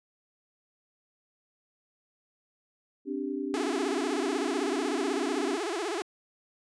sine chord, C suspended second, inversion none, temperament equal with one note detuned, 261.6 / 292.1 / 392 Hz, C4 / D4 / G4, 0 / -9 / 0 cents, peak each -35 / -33 / -35 dBFS, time 3.05-5.59 s, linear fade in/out 50 ms
sawtooth tone with vibrato, 376.5 Hz, F#4, 30 cents sharp, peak -26 dBFS, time 3.54-6.02 s, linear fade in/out 0 ms, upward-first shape sine, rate 16 Hz, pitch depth 250 cents each way
effects resampled to 22050 Hz

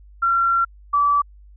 sine tone pair in turn, 1367 / 1154.2 Hz, F6 / D6, -37 / -30 cents, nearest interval minor third, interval 293 cents, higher first, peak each -15 / -14 dBFS, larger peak second, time 0.22-0.65 / 0.93-1.22 s, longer first, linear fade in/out 10 ms, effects added 50 Hz sine -43 dBFS peak until 1.56 s

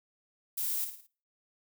violet noise with echo, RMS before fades -33 dBFS, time 0.57-0.85 s, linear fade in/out 10 ms, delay 55 ms, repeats 4, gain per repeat -7 dB, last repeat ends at 1.07 s, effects noise-tail reverb RT60 0.4 s tail -21 dB re dry

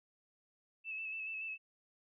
sine tone with vibrato, 2617 Hz, E7, 13 cents flat, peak -39 dBFS, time 0.84-1.58 s, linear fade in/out 50 ms, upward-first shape square, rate 7 Hz, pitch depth 24 cents each way, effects none

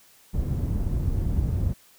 white low-pass noise, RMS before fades -25 dBFS, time 0.33-1.74 s, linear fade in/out 20 ms, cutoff 100 Hz, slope 12 dB/octave, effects white hiss -56 dBFS RMS until 1.98 s

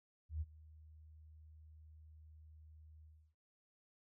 sine tone with ADSR envelope, 77.78 Hz, D#2, in tune, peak -36 dBFS, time 0.29-3.35 s, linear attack 120 ms, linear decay 36 ms, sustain -21 dB, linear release 310 ms, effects noise-tail reverb RT60 0.3 s tail -19 dB re dry

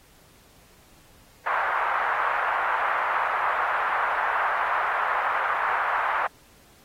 pink band-pass noise, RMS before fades -25 dBFS, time 1.46-6.27 s, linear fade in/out 5 ms, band 840 to 1600 Hz, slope 24 dB/octave, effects pink hiss -56 dBFS RMS until 6.84 s + AAC 48 kbps

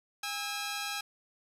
10% pulse tone pair together, 815 / 1300.2 Hz, G#5 / E6, -33 / -24 cents, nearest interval minor sixth, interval 809 cents, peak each -28 / -30 dBFS, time 0.23-1.01 s, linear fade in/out 5 ms, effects resampled to 32000 Hz + 9-bit

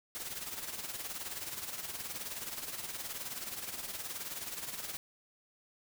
white noise with tremolo, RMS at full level -39 dBFS, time 0.15-4.97 s, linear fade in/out 0 ms, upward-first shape sine, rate 19 Hz, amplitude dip 60%, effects none

